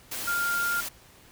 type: tone in noise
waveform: sine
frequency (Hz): 1400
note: F6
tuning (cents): +4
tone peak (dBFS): -25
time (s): 0.27-0.81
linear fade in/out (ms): 10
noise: white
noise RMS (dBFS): -34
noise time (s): 0.11-0.89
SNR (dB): +6
effects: pink hiss -54 dBFS RMS until 1.31 s